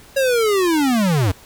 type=linear sweep; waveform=square; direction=down; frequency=554.4 to 85.2 Hz; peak=-15 dBFS; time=0.16-1.32 s; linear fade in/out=10 ms; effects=pink hiss -45 dBFS RMS until 1.45 s